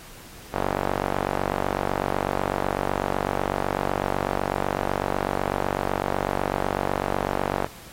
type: tone with band-pass filter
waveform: sawtooth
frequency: 48 Hz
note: G1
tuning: 36 cents flat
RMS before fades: -27 dBFS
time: 0.53-7.67 s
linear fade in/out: 20 ms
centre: 780 Hz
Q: 1.3
effects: pink hiss -45 dBFS RMS until 7.92 s + AAC 48 kbps